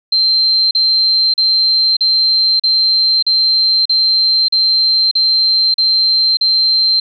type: tone bursts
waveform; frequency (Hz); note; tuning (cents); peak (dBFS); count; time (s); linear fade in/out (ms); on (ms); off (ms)
sine; 4134; C8; -22; -9; 11; 0.12-7; 5; 590; 39
effects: none